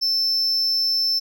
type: tone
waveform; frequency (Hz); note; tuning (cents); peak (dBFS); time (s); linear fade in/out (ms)
triangle; 5310; E8; +12; -17; 0.01-1.2; 20
effects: none